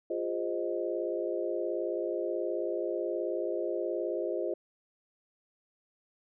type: chord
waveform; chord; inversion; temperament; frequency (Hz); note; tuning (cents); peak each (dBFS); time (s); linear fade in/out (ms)
sine; F minor seventh; none; equal with one note detuned; 349.2 / 407.9 / 523.3 / 622.3; F4 / Ab4 / C5 / Eb5; 0 / -31 / 0 / 0; -34 / -36 / -36 / -36; 0.1-4.54; 5
effects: none